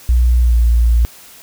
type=tone with pitch glide; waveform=sine; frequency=60.6 to 58.27 Hz; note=B1 to A#1; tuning=-32 to 0 cents; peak=-8 dBFS; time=0.09-1.05 s; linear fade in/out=0 ms; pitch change=-68 cents; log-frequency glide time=0.42-0.55 s; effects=white hiss -40 dBFS RMS until 1.42 s